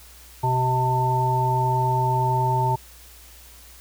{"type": "harmonic tone with a mistuned harmonic", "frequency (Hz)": 127.8, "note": "C3", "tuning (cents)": -40, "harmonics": [1, 3, 5, 7], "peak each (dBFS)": [-22, -30, -33, -21], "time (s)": [0.43, 2.76], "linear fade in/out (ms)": 10, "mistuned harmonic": 1, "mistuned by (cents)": -23, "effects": ["added 60 Hz sine -48 dBFS peak until 3.8 s", "white hiss -48 dBFS RMS until 3.8 s"]}